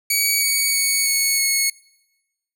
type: tone with pitch steps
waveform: 10% pulse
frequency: 2263 / 2245 / 2227 / 2209 / 2191 Hz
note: C#7 / C#7 / C#7 / C#7 / C#7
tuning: +35 / +21 / +7 / -7 / -21 cents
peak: -8 dBFS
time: 0.1-1.7 s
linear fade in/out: 5 ms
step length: 320 ms
effects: noise-tail reverb RT60 1.0 s tail -24 dB re dry